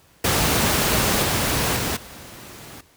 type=noise with level steps; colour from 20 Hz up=pink; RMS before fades=-19 / -21 / -24 / -40 dBFS; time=0.24-2.81 s; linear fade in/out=5 ms; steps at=1.22 / 1.76 / 1.96 s; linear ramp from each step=10 ms; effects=pink hiss -55 dBFS RMS until 2.96 s + high-pass 60 Hz 12 dB/octave